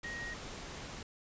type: tone in noise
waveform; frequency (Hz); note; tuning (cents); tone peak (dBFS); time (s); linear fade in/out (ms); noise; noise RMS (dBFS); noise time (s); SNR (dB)
sine; 1880; A#6; +14; -40; 0.04-0.34; 5; pink; -45; 0.03-1.03; +2
effects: resampled to 16000 Hz